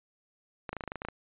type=clicks; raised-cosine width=0.5 ms; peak=-21 dBFS; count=11; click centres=0.692 / 0.73 / 0.767 / 0.808 / 0.838 / 0.877 / 0.919 / 0.957 / 1.019 / 1.05 / 1.086 s; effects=resampled to 8000 Hz